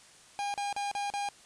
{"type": "tone bursts", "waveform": "45% pulse", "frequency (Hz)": 810, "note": "G#5", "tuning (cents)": -43, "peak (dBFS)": -31, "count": 5, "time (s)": [0.39, 1.288], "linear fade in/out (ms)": 0, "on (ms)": 150, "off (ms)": 37, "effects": ["white hiss -56 dBFS RMS until 1.45 s", "resampled to 22050 Hz"]}